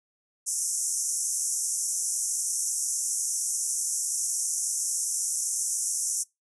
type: band-pass noise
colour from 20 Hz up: pink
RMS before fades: -29 dBFS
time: 0.46-6.24 s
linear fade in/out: 20 ms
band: 5700 to 11000 Hz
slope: 96 dB/octave
effects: noise-tail reverb RT60 0.2 s tail -24 dB re dry